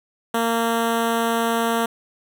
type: tone with notch filter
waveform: 10% pulse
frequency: 230 Hz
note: A#3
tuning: 23 cents flat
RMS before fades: -21 dBFS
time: 0.34-1.86 s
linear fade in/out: 5 ms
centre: 5000 Hz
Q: 1.5
effects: none